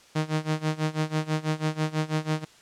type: tone with tremolo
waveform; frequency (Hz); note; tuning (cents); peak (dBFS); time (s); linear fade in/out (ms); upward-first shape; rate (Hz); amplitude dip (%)
sawtooth; 155.56; D#3; 0; -18; 0.15-2.45; 10; sine; 6.1; 90
effects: white hiss -54 dBFS RMS until 2.61 s + low-pass 7000 Hz 12 dB/octave